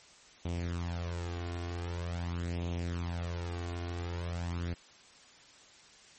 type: tone with flanger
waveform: sawtooth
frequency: 86.4 Hz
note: F2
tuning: 18 cents flat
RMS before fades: -36 dBFS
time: 0.45-4.74 s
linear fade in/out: 5 ms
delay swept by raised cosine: 0.31 to 2.81 ms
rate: 0.45 Hz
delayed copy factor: +0.6
effects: white hiss -57 dBFS RMS until 6.18 s + MP3 32 kbps